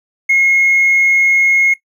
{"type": "tone", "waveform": "triangle", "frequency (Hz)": 2160, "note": "C#7", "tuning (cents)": -45, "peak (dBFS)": -5, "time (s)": [0.29, 1.74], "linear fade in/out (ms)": 10, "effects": ["noise-tail reverb RT60 0.1 s tail -18 dB re dry", "tanh soft clip ceiling -5 dBFS"]}